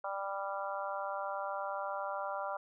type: harmonic tone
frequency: 196.9 Hz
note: G3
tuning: 8 cents sharp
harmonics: 3 / 4 / 5 / 6 / 7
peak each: -40 / -41 / -42 / -43 / -43 dBFS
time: 0.04-2.57 s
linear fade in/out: 5 ms
effects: none